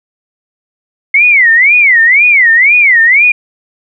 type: tone with vibrato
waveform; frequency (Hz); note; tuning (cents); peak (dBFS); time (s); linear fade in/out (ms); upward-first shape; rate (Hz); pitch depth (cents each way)
sine; 2112; C7; +16; -3; 1.14-3.32; 5; sine; 2; 270
effects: none